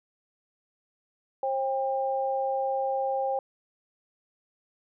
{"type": "tone pair together", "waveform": "sine", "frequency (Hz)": [535, 798.1], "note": ["C5", "G5"], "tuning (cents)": [38, 31], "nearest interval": "perfect fifth", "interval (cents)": 693, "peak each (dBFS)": -28, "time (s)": [1.43, 3.39], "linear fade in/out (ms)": 2, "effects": []}